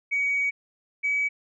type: tone pair in turn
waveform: sine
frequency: 2257 / 2278 Hz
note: C#7 / C#7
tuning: +31 / +47 cents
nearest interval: unison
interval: 16 cents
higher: second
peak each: -21 dBFS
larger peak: neither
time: 0.11-0.51 / 1.03-1.29 s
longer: first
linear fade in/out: 20 ms
effects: tanh soft clip ceiling -17 dBFS